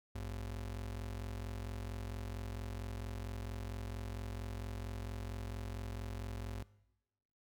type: ring-modulated tone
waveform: square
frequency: 77.78 Hz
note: D#2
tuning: in tune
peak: -38 dBFS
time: 0.15-6.63 s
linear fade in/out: 5 ms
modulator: 22.2 Hz
effects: noise-tail reverb RT60 1.0 s tail -21 dB re dry